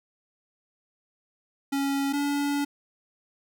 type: tone pair in turn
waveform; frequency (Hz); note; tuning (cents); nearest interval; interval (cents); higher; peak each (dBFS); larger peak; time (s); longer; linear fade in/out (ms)
square; 277.2 / 285.8; C#4 / D4; 0 / -47; minor second; 53; second; -25; neither; 1.72-2.13 / 2.13-2.65; second; 10
effects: none